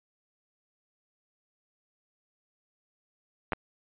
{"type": "clicks", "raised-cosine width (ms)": 0.5, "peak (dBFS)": -14, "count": 2, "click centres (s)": [3.522, 3.533], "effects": ["resampled to 8000 Hz"]}